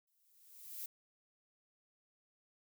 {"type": "noise with exponential growth", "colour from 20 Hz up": "violet", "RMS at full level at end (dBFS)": -42, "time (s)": [0.07, 0.86], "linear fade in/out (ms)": 5, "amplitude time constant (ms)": 170, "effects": []}